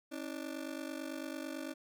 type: ring-modulated tone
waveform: 30% pulse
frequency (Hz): 294.7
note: D4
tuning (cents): +6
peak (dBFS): -34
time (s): 0.11-1.74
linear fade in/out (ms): 20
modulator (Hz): 24.5
effects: none

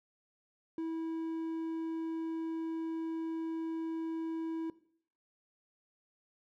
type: tone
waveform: triangle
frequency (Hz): 325.5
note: E4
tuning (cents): -22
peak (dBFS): -32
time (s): 0.78-4.7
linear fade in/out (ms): 2
effects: noise-tail reverb RT60 0.6 s tail -18 dB re dry

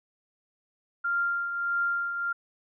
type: tone with tremolo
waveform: sine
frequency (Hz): 1393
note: F6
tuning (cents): -5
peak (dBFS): -23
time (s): 1.04-2.33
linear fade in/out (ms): 10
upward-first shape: triangle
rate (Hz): 1.6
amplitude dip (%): 55
effects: none

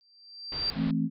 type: tone with exponential growth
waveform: sine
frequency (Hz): 4699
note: D8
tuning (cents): 0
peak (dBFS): -24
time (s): 0.01-0.7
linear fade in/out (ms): 0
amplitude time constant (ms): 150
type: low-pass noise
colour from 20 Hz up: pink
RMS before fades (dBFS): -41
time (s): 0.52-0.91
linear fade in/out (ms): 2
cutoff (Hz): 4800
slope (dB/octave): 96
type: chord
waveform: sine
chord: A minor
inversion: second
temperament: just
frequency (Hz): 165 / 220 / 264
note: E3 / A3 / C4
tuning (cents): +2 / 0 / +16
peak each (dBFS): -29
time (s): 0.75-1.1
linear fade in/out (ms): 50
effects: none

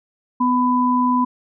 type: tone pair together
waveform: sine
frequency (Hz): 249.6 / 998.4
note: B3 / B5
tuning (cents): +19 / +19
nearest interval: 2 octaves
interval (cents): 2400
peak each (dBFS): -17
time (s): 0.4-1.25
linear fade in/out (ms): 10
effects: none

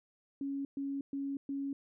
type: tone bursts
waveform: sine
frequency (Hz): 277.2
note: C#4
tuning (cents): 0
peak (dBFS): -34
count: 4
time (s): 0.41-1.73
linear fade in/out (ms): 2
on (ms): 240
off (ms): 120
effects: none

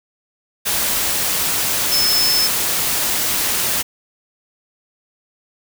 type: tone in noise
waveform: sine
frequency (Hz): 5250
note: E8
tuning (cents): -8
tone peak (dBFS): -15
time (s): 1.91-2.48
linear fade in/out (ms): 20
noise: white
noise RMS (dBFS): -19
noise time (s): 0.65-3.83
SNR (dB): +1
effects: none

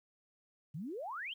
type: exponential sweep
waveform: sine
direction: up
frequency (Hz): 135.1 to 3322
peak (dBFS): -39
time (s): 0.74-1.34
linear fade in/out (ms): 10
effects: 12-bit

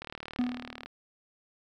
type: click train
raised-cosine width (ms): 0.3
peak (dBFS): -23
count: 33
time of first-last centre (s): 0.02-0.86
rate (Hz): 38.1
type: tone with exponential decay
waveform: triangle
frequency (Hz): 246.9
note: B3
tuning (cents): 0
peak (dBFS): -21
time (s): 0.39-0.85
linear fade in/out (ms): 0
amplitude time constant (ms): 100
effects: none

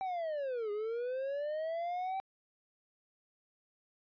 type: linear two-way sweep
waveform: triangle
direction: down then up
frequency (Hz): 777 to 407.8 to 777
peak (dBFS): -32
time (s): 0.01-2.2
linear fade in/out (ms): 0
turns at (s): 0.71
effects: resampled to 11025 Hz

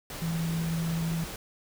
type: tone in noise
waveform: sine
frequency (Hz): 164.81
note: E3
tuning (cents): 0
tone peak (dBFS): -27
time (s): 0.22-1.24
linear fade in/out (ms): 2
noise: pink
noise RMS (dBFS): -39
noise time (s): 0.1-1.36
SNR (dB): +9
effects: none

